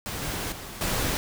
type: noise with level steps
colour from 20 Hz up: pink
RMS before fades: -33 / -31 / -39 / -27 dBFS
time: 0.06-1.17 s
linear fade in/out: 0 ms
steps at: 0.22 / 0.52 / 0.81 s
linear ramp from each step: 2 ms
effects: none